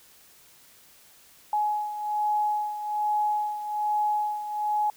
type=beating tone pair; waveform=sine; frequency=841 / 842.2 Hz; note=G#5 / G#5; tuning=+22 / +24 cents; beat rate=1.2 Hz; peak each=-25 / -31 dBFS; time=1.53-4.9 s; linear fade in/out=2 ms; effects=white hiss -55 dBFS RMS until 4.96 s